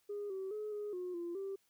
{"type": "tone with pitch steps", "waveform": "sine", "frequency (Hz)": [410.2, 382.6, 424.5, 416, 361.3, 344.1, 390.7], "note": ["G#4", "G4", "G#4", "G#4", "F#4", "F4", "G4"], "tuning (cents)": [-21, -42, 38, 3, -41, -26, -6], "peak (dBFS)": -37, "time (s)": [0.09, 1.56], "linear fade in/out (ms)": 10, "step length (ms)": 210, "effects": ["tanh soft clip ceiling -35 dBFS", "white hiss -75 dBFS RMS until 1.69 s"]}